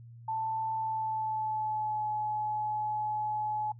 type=tone with pitch glide; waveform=sine; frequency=884 to 851.4 Hz; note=A5 to G#5; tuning=+8 to +43 cents; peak=-30 dBFS; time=0.28-3.72 s; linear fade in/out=5 ms; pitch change=-65 cents; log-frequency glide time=0.76-2.08 s; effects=noise-tail reverb RT60 0.1 s tail -18 dB re dry + added 117 Hz sine -47 dBFS peak until 3.79 s